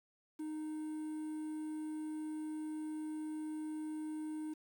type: tone with quantisation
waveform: triangle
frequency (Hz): 309.1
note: D#4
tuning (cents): -11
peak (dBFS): -37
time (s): 0.39-4.54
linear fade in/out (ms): 10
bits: 10
effects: none